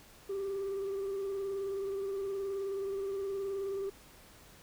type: tone with vibrato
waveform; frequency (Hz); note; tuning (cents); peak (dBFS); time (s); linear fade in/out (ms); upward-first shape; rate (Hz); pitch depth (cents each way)
sine; 392.3; G4; +1; -31; 0.29-3.9; 10; triangle; 19; 38
effects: tanh soft clip ceiling -32 dBFS + pink hiss -57 dBFS RMS until 4.62 s